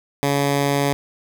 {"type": "tone", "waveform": "10% pulse", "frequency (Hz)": 141.3, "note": "C#3", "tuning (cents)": 34, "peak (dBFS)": -9, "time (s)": [0.23, 0.93], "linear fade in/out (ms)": 0, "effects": []}